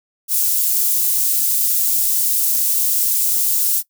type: high-pass noise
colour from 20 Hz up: white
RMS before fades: -17 dBFS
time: 0.28-3.83 s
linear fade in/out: 50 ms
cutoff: 8500 Hz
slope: 12 dB/octave
effects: noise-tail reverb RT60 0.1 s tail -20 dB re dry